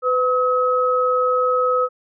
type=tone pair together; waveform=sine; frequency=503 / 1278.5 Hz; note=B4 / D#6; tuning=+32 / +47 cents; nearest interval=octave + major third; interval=1615 cents; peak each=-18 dBFS; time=0.02-1.89 s; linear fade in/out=50 ms; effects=none